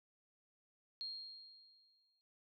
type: tone with exponential decay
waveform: sine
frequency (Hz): 4236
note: C8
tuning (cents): +21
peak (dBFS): -40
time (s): 1.01-2.21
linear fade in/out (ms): 0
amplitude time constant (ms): 260
effects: none